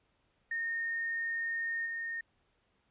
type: tone with level steps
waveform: sine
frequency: 1838 Hz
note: A#6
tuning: 25 cents flat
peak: -32 / -35 dBFS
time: 0.51-2.21 s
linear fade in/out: 5 ms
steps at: 1.85 s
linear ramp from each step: 20 ms
effects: pink hiss -74 dBFS RMS until 2.9 s + resampled to 8000 Hz